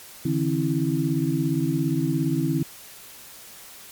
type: tone cluster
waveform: sine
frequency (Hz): 143.1 / 160.4 / 266.5 / 326.1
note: D3 / E3 / C4 / E4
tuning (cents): -45 / -47 / +32 / -19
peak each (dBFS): -26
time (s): 0.25-2.63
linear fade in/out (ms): 5
effects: white hiss -44 dBFS RMS until 3.91 s + MP3 96 kbps